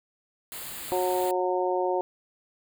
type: band-stop noise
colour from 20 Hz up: white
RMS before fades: -38 dBFS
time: 0.52-1.31 s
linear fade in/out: 0 ms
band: 4800 to 6800 Hz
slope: 96 dB/octave
type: harmonic tone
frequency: 182.2 Hz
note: F#3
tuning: 26 cents flat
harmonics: 2 / 3 / 4 / 5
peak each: -27 / -29 / -30 / -31 dBFS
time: 0.92-2.01 s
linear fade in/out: 0 ms
effects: none